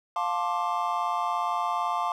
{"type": "chord", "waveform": "triangle", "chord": "D minor seventh", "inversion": "first", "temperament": "just", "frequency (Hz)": [704.8, 881, 1057.2, 1174.7], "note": ["F5", "A5", "C6", "D6"], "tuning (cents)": [16, 2, 18, 0], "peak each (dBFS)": -29, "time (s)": [0.16, 2.12], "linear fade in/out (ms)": 2, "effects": []}